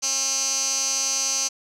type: tone with band-pass filter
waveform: 15% pulse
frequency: 269.2 Hz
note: C4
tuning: 49 cents sharp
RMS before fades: -24 dBFS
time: 0.02-1.49 s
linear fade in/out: 20 ms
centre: 5900 Hz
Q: 6.1
effects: none